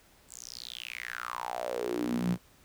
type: tone with high-pass filter sweep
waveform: sawtooth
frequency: 60.4 Hz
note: B1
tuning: 38 cents flat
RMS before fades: -35 dBFS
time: 0.28-2.38 s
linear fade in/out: 50 ms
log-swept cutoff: 8100 to 150 Hz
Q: 6.7
effects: pink hiss -61 dBFS RMS until 2.64 s